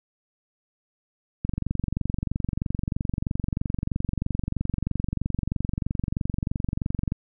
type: click train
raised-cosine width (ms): 5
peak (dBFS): -13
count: 132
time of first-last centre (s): 1.45-7.121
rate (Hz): 23.1
effects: none